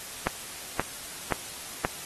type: click train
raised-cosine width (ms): 0.5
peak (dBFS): -9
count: 4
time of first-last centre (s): 0.27-1.849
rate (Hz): 1.9
effects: white hiss -40 dBFS RMS until 2.05 s + AAC 32 kbps